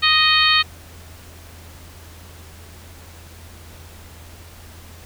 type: harmonic tone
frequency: 622.3 Hz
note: D#5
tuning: in tune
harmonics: 2 / 3 / 4 / 5 / 6 / 7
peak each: -20 / -20 / -20 / -20 / -20 / -20 dBFS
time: 0.02-0.63 s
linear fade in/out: 20 ms
effects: added 83 Hz sine -41 dBFS peak until 5.05 s + pink hiss -44 dBFS RMS until 5.05 s